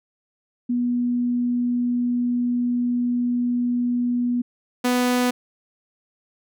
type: tone pair in turn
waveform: sine / sawtooth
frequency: 243.4 / 247.9 Hz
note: B3 / B3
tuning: -25 / +7 cents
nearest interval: unison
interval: 32 cents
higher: second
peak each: -19 / -14 dBFS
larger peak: second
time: 0.69-4.42 / 4.84-5.31 s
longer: first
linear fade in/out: 10 ms
effects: none